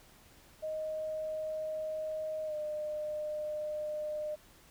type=tone with pitch glide; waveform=sine; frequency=624 to 606.2 Hz; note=D#5 to D#5; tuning=+5 to -45 cents; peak=-34 dBFS; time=0.62-4.36 s; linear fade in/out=20 ms; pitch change=-50 cents; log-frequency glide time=2.46-2.54 s; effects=pink hiss -60 dBFS RMS until 4.7 s